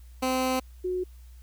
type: tone pair in turn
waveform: 15% pulse / sine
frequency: 258.4 / 365.4 Hz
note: C4 / F#4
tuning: -21 / -22 cents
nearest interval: tritone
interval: 599 cents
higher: second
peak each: -18 / -26 dBFS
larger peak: first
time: 0.22-0.6 / 0.84-1.04 s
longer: first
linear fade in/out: 10 ms
effects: added 61 Hz sine -45 dBFS peak until 1.42 s + white hiss -63 dBFS RMS until 1.42 s